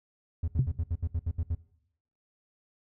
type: tone bursts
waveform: triangle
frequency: 82.41 Hz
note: E2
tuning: in tune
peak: -24 dBFS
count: 10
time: 0.43-1.55 s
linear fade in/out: 5 ms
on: 49 ms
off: 70 ms
type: tone with exponential decay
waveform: sine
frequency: 130.81 Hz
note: C3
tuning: in tune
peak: -16 dBFS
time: 0.59-0.74 s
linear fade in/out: 2 ms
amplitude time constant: 31 ms
effects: noise-tail reverb RT60 0.7 s tail -19 dB re dry + tanh soft clip ceiling -16 dBFS